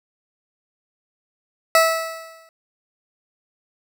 20% pulse tone with exponential decay, 652 Hz, E5, 19 cents flat, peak -5 dBFS, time 1.75-2.49 s, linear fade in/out 1 ms, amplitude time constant 160 ms, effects none

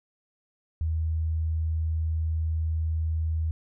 sine tone, 80 Hz, D#2, 49 cents sharp, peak -24 dBFS, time 0.81-3.51 s, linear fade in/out 0 ms, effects none

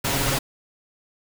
pink noise with comb filter, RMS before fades -23 dBFS, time 0.04-0.39 s, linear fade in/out 10 ms, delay 7.3 ms, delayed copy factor +0.9, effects none

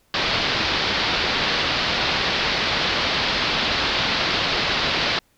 white low-pass noise, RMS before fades -22 dBFS, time 0.14-5.19 s, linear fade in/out 2 ms, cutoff 4700 Hz, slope 48 dB/octave, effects pink hiss -62 dBFS RMS until 5.37 s

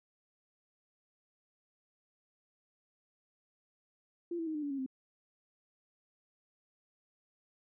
sine tone with pitch steps, 343.7 / 328.6 / 314.1 / 300.2 / 287 / 274.4 / 262.3 Hz, F4 / E4 / D#4 / D4 / D4 / C#4 / C4, -28 / -5 / +16 / +38 / -40 / -17 / +4 cents, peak -34 dBFS, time 4.31-4.863 s, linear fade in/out 5 ms, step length 79 ms, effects none

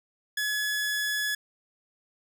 sawtooth tone, 1699 Hz, G#6, 39 cents sharp, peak -23 dBFS, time 0.37-1.35 s, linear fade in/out 5 ms, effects none

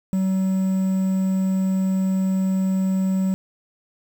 triangle tone with quantisation, 190 Hz, F#3, 46 cents sharp, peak -16 dBFS, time 0.13-3.34 s, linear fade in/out 0 ms, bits 7, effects none

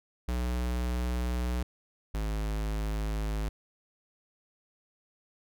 square tone pair in turn, 61 / 52.98 Hz, B1 / G#1, -21 / +35 cents, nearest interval major second, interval 244 cents, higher first, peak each -29 / -30 dBFS, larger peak first, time 0.28-1.63 / 2.14-3.49 s, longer neither, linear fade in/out 5 ms, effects none

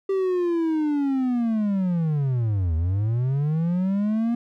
triangle linear two-way sweep, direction down then up, 392 to 77.78 to 238.4 Hz, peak -18 dBFS, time 0.09-4.35 s, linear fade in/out 5 ms, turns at 2.75 s, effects none

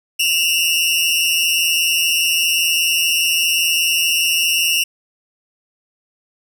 sawtooth tone pair together, 2703 / 2868 Hz, E7 / F7, +43 / +45 cents, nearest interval minor second, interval 102 cents, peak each -14 dBFS, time 0.19-4.84 s, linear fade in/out 10 ms, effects none

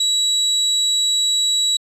35% pulse tone, 3900 Hz, B7, 23 cents flat, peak -13 dBFS, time 0-1.77 s, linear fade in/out 5 ms, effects resampled to 32000 Hz

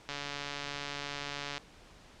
click train, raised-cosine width 0.2 ms, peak -20 dBFS, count 214, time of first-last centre 0.09-1.58 s, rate 143 Hz, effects pink hiss -56 dBFS RMS until 2.2 s + low-pass 6000 Hz 12 dB/octave

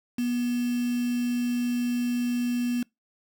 sine tone with quantisation, 242.9 Hz, B3, 29 cents flat, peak -24 dBFS, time 0.18-2.83 s, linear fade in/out 5 ms, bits 6, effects noise-tail reverb RT60 0.2 s tail -26 dB re dry

